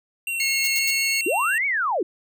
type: tone with vibrato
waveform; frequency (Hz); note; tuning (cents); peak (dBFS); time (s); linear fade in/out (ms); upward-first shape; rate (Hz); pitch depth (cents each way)
square; 2735; F7; -37; -25; 0.27-1.58; 2; triangle; 8.2; 15
type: tone with pitch glide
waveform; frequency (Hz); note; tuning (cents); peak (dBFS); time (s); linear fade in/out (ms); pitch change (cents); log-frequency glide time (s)
20% pulse; 2171 to 2186; C#7 to C#7; -37 to -25; -17; 0.4-1.21; 2; +12; 0.78-0.85
type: noise bursts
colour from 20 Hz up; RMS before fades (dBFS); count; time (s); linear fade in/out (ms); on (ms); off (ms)
violet; -27; 3; 0.64-0.907; 2; 35; 81
type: linear two-way sweep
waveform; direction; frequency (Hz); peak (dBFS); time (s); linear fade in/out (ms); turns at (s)
sine; up then down; 292.5 to 2294 to 294.3; -20; 1.26-2.03; 5; 1.66
effects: none